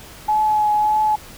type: tone with vibrato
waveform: sine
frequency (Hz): 850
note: G#5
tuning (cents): +40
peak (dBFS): -14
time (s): 0.28-1.16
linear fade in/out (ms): 10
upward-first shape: triangle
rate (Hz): 1.7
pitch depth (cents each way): 21
effects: pink hiss -40 dBFS RMS until 1.37 s